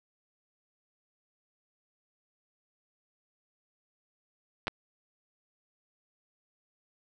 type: clicks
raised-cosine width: 0.3 ms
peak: -15 dBFS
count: 2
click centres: 4.671 / 4.68 s
effects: none